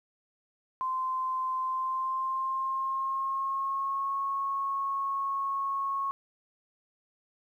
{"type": "tone with pitch glide", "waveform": "sine", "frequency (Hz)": [1037, 1097.4], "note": ["C6", "C#6"], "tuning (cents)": [-16, -18], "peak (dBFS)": -28, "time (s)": [0.81, 6.11], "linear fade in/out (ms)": 0, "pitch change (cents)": 98, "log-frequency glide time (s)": [1.59, 4.15], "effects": ["11-bit"]}